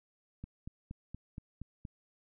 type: click train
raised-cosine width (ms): 5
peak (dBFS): -30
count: 7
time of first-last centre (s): 0.44-1.852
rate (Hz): 4.25
effects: none